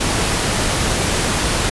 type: noise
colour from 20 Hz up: pink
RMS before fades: -18 dBFS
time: 0-1.7 s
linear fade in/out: 10 ms
effects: resampled to 24000 Hz